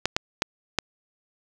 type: clicks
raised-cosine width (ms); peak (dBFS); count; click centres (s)
0.2; -4; 4; 0.056 / 0.165 / 0.421 / 0.787
effects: none